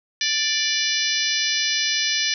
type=harmonic tone with a mistuned harmonic; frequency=587.3 Hz; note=D5; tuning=in tune; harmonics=3 / 4 / 5 / 6 / 7 / 8 / 9 / 10; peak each=-28 / -28 / -28 / -28 / -28 / -28 / -28 / -28 dBFS; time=0.21-2.34 s; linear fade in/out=2 ms; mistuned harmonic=8; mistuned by=+37 cents; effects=none